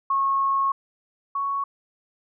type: tone pair in turn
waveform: sine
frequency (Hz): 1093 / 1111.5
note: C#6 / C#6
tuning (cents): -25 / +4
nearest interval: unison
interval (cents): 29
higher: second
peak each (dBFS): -19 / -23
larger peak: first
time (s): 0.1-0.72 / 1.35-1.64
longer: first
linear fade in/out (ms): 5
effects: none

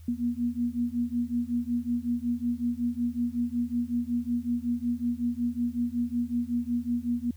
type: beating tone pair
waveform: sine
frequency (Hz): 237.2 / 242.6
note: A#3 / B3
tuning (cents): +30 / -31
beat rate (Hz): 5.4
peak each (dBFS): -29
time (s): 0.08-7.31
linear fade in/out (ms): 5
effects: added 82 Hz sine -44 dBFS peak until 7.36 s + white hiss -63 dBFS RMS until 7.36 s

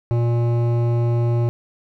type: tone with hard clipping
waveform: sine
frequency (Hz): 118.4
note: A#2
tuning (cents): +27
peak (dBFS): -18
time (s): 0.11-1.49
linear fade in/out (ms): 0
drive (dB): 13
effects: none

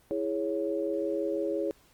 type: chord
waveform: sine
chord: C# minor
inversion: first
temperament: equal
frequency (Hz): 329.6 / 415.3 / 554.4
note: E4 / G#4 / C#5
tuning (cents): 0 / 0 / 0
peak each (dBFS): -32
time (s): 0.11-1.71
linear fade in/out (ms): 0
effects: pink hiss -62 dBFS RMS until 1.93 s + Opus 24 kbps

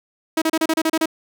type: tone bursts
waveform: sawtooth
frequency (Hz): 320.4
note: E4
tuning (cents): -49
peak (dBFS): -12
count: 9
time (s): 0.37-1.058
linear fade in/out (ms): 5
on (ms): 48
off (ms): 32
effects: none

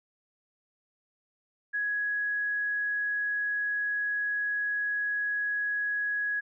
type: tone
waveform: sine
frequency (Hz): 1670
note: G#6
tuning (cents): +9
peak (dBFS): -27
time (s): 1.73-6.41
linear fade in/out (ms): 20
effects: none

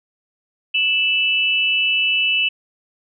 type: tone pair together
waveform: sine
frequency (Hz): 2637 / 2957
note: E7 / F#7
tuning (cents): 0 / -2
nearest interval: major second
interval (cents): 198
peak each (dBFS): -17 / -19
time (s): 0.74-2.49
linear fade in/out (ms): 10
effects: none

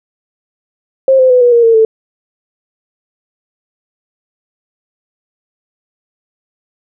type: tone with pitch steps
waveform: sine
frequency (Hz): 532 / 516 / 500.4 / 485.3 / 470.7 / 456.5 / 442.7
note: C5 / C5 / B4 / B4 / A#4 / A#4 / A4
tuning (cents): +29 / -24 / +23 / -30 / +17 / -36 / +11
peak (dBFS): -4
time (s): 1.08-1.85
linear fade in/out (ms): 2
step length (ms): 110
effects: none

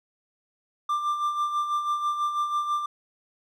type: tone with tremolo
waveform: triangle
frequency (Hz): 1186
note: D6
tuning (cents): +17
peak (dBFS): -20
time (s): 0.89-2.86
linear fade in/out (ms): 5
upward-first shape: sine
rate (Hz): 6.1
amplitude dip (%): 55
effects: none

